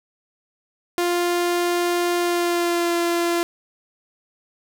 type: tone with pitch glide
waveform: sawtooth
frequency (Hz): 349.7 to 342.9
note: F4 to F4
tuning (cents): +2 to -32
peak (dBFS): -15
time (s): 0.98-3.43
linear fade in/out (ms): 0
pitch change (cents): -34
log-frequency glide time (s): 2.19-2.94
effects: none